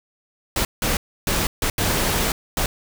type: noise bursts at uneven times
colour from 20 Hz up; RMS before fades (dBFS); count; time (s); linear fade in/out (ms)
pink; -21; 6; 0.56-0.65 / 0.82-0.97 / 1.27-1.47 / 1.62-1.7 / 1.78-2.32 / 2.57-2.66; 2
effects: none